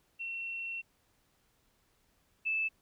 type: tone pair in turn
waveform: sine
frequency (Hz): 2716 / 2628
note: F7 / E7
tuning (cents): -49 / -6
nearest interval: minor second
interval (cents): 57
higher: first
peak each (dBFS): -36 / -29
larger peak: second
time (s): 0.19-0.82 / 2.45-2.69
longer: first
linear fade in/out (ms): 20
effects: pink hiss -72 dBFS RMS until 2.81 s